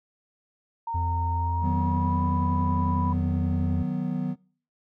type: tone with pitch glide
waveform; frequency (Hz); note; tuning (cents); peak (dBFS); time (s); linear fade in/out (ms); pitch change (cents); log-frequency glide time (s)
sine; 921 to 987.1; A#5 to B5; -21 to -1; -28; 0.87-3.13; 5; +120; 1.32-2.22
type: tone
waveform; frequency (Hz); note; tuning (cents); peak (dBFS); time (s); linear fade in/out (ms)
triangle; 85.9; F2; -28; -23; 0.94-3.83; 10
type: chord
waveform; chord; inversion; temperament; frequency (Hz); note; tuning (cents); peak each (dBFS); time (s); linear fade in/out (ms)
triangle; B major; first; equal; 155.56 / 185 / 246.9; D#3 / F#3 / B3; 0 / 0 / 0; -29 / -27 / -28; 1.61-4.36; 50
effects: noise-tail reverb RT60 0.5 s tail -25 dB re dry